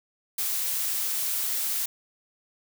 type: noise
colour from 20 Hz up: blue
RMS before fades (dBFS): -28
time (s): 0.38-1.86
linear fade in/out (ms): 5
effects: none